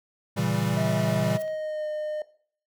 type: chord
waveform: square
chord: A# diminished seventh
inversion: none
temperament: equal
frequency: 116.54 / 138.59 / 164.81 / 196 Hz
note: A#2 / C#3 / E3 / G3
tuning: 0 / 0 / 0 / 0 cents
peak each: -30 dBFS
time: 0.36-1.38 s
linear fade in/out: 20 ms
type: tone with pitch glide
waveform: triangle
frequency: 645 to 608.8 Hz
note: E5 to D#5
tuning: -38 to -38 cents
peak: -26 dBFS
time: 0.77-2.22 s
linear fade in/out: 2 ms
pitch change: -100 cents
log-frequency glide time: 1.05-1.87 s
type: noise with exponential growth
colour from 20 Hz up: blue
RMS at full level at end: -40 dBFS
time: 1.34-1.42 s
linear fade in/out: 0 ms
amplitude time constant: 17 ms
type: clicks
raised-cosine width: 0.2 ms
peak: -34 dBFS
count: 2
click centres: 1.357 / 1.479 s
effects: noise-tail reverb RT60 0.5 s tail -17 dB re dry